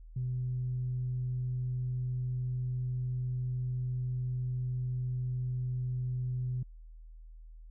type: tone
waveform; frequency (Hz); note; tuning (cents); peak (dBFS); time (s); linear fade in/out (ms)
sine; 126.1; B2; +36; -30; 0.16-6.63; 5
effects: tanh soft clip ceiling -26 dBFS + added 40 Hz sine -47 dBFS peak until 7.7 s